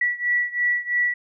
sine beating tone pair, 1946 / 1949 Hz, B6 / B6, -26 / -23 cents, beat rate 3 Hz, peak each -22 / -24 dBFS, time 0.01-1.14 s, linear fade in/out 5 ms, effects none

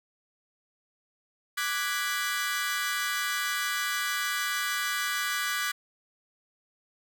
sawtooth chord, G# half-diminished seventh, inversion second, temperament equal, 1174.7 / 1480 / 1661.2 / 1975.5 Hz, D6 / F#6 / G#6 / B6, 0 / 0 / 0 / 0 cents, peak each -30 dBFS, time 1.57-5.72 s, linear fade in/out 10 ms, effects none

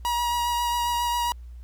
45% pulse tone with vibrato, 958 Hz, A#5, 47 cents sharp, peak -23 dBFS, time 0.05-1.32 s, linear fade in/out 0 ms, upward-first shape triangle, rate 7.4 Hz, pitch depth 16 cents each way, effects added 60 Hz sine -38 dBFS peak until 1.63 s + pink hiss -66 dBFS RMS until 1.63 s

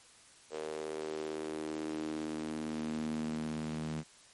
sawtooth tone with high-pass filter sweep, 77.8 Hz, D#2, in tune, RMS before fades -38 dBFS, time 0.5-4.04 s, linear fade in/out 50 ms, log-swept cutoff 460 to 180 Hz, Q 4.8, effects white hiss -59 dBFS RMS until 4.33 s + MP3 48 kbps

